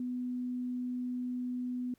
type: tone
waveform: sine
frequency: 248.7 Hz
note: B3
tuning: 12 cents sharp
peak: -33 dBFS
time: 0-1.94 s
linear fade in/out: 2 ms
effects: pink hiss -72 dBFS RMS until 1.98 s